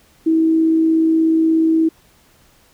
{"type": "tone with amplitude modulation", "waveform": "sine", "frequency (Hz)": 322.7, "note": "E4", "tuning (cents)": -37, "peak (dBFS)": -10, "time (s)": [0.26, 1.89], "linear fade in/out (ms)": 10, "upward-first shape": "sine", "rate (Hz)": 56.7, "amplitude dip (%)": 25, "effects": ["pink hiss -53 dBFS RMS until 2.73 s"]}